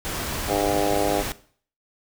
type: noise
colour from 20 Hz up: pink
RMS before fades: -29 dBFS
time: 0.05-1.32 s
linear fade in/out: 0 ms
type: harmonic tone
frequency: 101.1 Hz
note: G#2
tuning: 46 cents flat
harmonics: 3 / 4 / 5 / 6 / 7 / 8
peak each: -28 / -28 / -28 / -28 / -28 / -28 dBFS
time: 0.47-1.24 s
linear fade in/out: 50 ms
effects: noise-tail reverb RT60 0.5 s tail -17 dB re dry